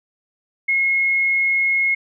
sine tone, 2164 Hz, C#7, 42 cents flat, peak -15 dBFS, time 0.68-1.95 s, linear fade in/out 10 ms, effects none

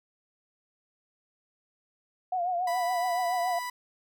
sine tone with vibrato, 715 Hz, F5, 41 cents sharp, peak -26 dBFS, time 2.32-3.59 s, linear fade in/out 5 ms, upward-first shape triangle, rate 7.1 Hz, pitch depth 85 cents each way
30% pulse tone, 987.8 Hz, B5, in tune, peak -30 dBFS, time 2.67-3.7 s, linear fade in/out 5 ms
effects none

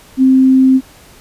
sine tone, 262.1 Hz, C4, 3 cents sharp, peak -5 dBFS, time 0.17-0.81 s, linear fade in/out 50 ms, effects pink hiss -42 dBFS RMS until 1.2 s + resampled to 32000 Hz

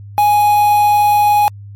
triangle tone with quantisation, 830.6 Hz, G#5, in tune, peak -6 dBFS, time 0.18-1.48 s, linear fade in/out 0 ms, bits 4, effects added 101 Hz sine -30 dBFS peak until 1.75 s + MP3 64 kbps

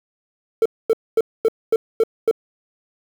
triangle tone bursts, 448.1 Hz, A4, 32 cents sharp, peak -9 dBFS, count 7, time 0.62-2.312 s, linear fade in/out 2 ms, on 36 ms, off 240 ms, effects tanh soft clip ceiling -6 dBFS + 7-bit

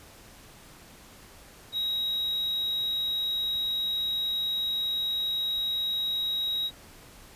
triangle tone, 3815 Hz, A#7, 39 cents sharp, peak -25 dBFS, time 1.72-6.71 s, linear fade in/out 50 ms, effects pink hiss -51 dBFS RMS until 7.35 s + resampled to 32000 Hz

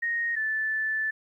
sine tone pair in turn, 1864.7 / 1752.8 Hz, A#6 / A6, 0 / -7 cents, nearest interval minor second, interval 107 cents, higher first, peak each -25 dBFS, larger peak neither, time 0.02-0.36 / 0.36-1.11 s, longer second, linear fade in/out 10 ms, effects 11-bit

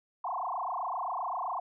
sine tone with frequency modulation, 902 Hz, A5, 43 cents sharp, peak -31 dBFS, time 0.24-1.6 s, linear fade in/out 5 ms, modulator 27.7 Hz, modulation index 7.3, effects none

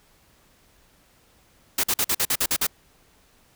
white noise bursts, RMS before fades -22 dBFS, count 9, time 1.78-2.668 s, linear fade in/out 5 ms, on 56 ms, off 48 ms, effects pink hiss -59 dBFS RMS until 3.55 s

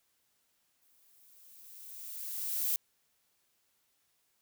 violet noise with exponential growth, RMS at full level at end -30 dBFS, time 0.82-2.76 s, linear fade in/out 0 ms, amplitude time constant 420 ms, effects white hiss -75 dBFS RMS until 4.41 s

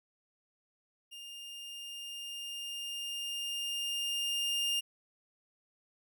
40% pulse tone with level ramp, 2815 Hz, F7, 13 cents sharp, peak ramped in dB -44 to -28 dBFS, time 1.11-4.81 s, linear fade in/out 20 ms, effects none

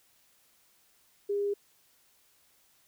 sine tone, 405.3 Hz, G#4, 42 cents flat, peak -27 dBFS, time 1.29-1.54 s, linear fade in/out 10 ms, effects white hiss -66 dBFS RMS until 2.87 s

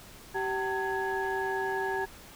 sine tone cluster, 385.9 / 765 / 903 / 1670 Hz, G4 / G5 / A5 / G#6, -27 / -42 / +45 / +9 cents, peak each -31 / -35 / -34 / -33 dBFS, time 0.34-2.06 s, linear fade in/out 20 ms, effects tanh soft clip ceiling -22 dBFS + pink hiss -50 dBFS RMS until 2.35 s

